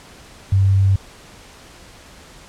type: tone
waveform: sine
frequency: 97 Hz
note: G2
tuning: 18 cents flat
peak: -11 dBFS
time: 0.52-0.96 s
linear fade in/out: 5 ms
effects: pink hiss -43 dBFS RMS until 2.48 s + low-pass 9000 Hz 12 dB/octave